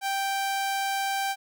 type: tone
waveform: sawtooth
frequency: 784 Hz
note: G5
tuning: in tune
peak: -22 dBFS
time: 0.01-1.36 s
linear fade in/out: 50 ms
effects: none